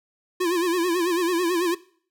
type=tone with vibrato; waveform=square; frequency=349.2 Hz; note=F4; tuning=in tune; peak=-21 dBFS; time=0.4-1.75 s; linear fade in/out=10 ms; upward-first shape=sine; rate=9.1 Hz; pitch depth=98 cents each way; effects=noise-tail reverb RT60 0.5 s tail -19 dB re dry